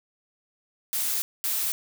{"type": "noise bursts at uneven times", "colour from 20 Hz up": "blue", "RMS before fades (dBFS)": -27, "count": 2, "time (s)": [[0.93, 1.22], [1.44, 1.72]], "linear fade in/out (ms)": 0, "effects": []}